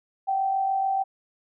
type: tone pair together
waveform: sine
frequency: 729.1 / 776 Hz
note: F#5 / G5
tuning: -26 / -18 cents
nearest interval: minor second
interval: 108 cents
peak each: -33 / -22 dBFS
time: 0.27-1.04 s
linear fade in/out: 20 ms
effects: none